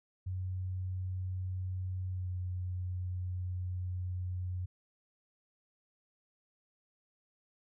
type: tone with pitch glide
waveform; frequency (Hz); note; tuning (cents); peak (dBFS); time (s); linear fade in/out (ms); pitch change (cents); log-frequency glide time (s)
sine; 92.5 to 90.86; F#2 to F#2; 0 to -31; -34; 0.26-4.66; 10; -31; 2.1-2.3
effects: none